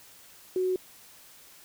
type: tone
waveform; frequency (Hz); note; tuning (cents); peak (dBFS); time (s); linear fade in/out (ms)
sine; 370; F#4; 0; -24; 0.56-0.76; 2
effects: white hiss -53 dBFS RMS until 1.64 s